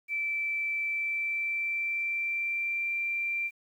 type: tone with pitch glide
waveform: sine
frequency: 2327 to 2361 Hz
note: D7 to D7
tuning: -17 to +9 cents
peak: -28 dBFS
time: 0.08-3.51 s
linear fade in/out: 50 ms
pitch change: +26 cents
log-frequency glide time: 0.87-2.93 s
effects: 10-bit